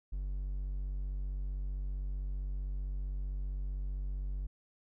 triangle tone, 47.73 Hz, G1, 45 cents flat, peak -32 dBFS, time 0.12-4.47 s, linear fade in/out 10 ms, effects none

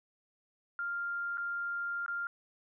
sine tone with dropouts, 1396.9 Hz, F6, in tune, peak -33 dBFS, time 0.79-2.27 s, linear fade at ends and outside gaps 1 ms, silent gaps 1.373-1.38 / 2.062-2.081 s, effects none

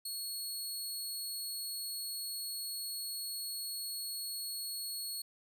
20% pulse tone, 4342 Hz, C#8, 37 cents flat, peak -32 dBFS, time 0.05-5.22 s, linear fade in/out 5 ms, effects none

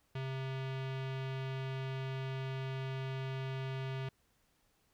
square tone with low-pass filter, 132.8 Hz, C3, 26 cents sharp, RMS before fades -39 dBFS, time 0.15-4.09 s, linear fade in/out 5 ms, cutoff 3100 Hz, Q 1.7, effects pink hiss -74 dBFS RMS until 4.93 s

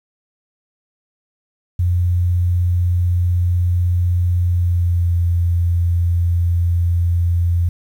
sine tone with pitch glide, 88.4 to 86.23 Hz, F2 to F2, +22 to -21 cents, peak -13 dBFS, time 1.79-7.69 s, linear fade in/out 5 ms, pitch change -43 cents, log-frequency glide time 4.42-5.16 s, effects 8-bit

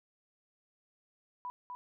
sine tone with echo, 987.8 Hz, B5, in tune, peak -37 dBFS, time 1.45-1.5 s, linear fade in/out 0 ms, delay 250 ms, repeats 1, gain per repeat -3 dB, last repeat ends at 1.75 s, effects none

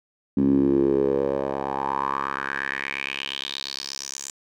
10% pulse tone with band-pass filter sweep, 68.5 Hz, C#2, 20 cents flat, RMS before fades -25 dBFS, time 0.37-4.31 s, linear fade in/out 5 ms, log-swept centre 240 to 7300 Hz, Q 4.7, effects none

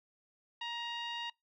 sawtooth tone with low-pass filter, 942 Hz, A#5, 18 cents sharp, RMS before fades -40 dBFS, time 0.61-1.3 s, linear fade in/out 5 ms, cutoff 3300 Hz, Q 6.7, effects noise-tail reverb RT60 0.2 s tail -25 dB re dry

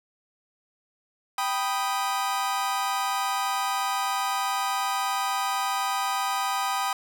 40% pulse chord, G augmented, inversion none, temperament equal, 784 / 987.8 / 1244.5 Hz, G5 / B5 / D#6, 0 / 0 / 0 cents, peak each -28 / -29 / -29 dBFS, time 1.38-6.93 s, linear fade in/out 2 ms, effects none

